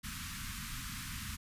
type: band-stop noise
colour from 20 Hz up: pink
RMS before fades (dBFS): -42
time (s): 0.03-1.37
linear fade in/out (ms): 20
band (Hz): 250 to 1100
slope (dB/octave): 48
effects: resampled to 32000 Hz